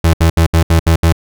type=tone bursts; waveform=35% pulse; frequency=82.41 Hz; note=E2; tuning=in tune; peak=-5 dBFS; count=7; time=0.04-1.125 s; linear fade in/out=5 ms; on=95 ms; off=70 ms; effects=none